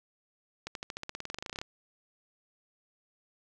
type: accelerating click train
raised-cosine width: 0.2 ms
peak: -20 dBFS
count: 20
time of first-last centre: 0.67-1.615 s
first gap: 82 ms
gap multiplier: 0.94
effects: none